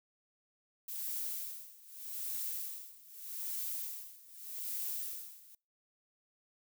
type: noise with tremolo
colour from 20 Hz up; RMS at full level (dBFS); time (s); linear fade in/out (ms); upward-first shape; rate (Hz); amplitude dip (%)
violet; -38; 0.88-5.55; 5; sine; 0.82; 90
effects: noise-tail reverb RT60 0.3 s tail -25 dB re dry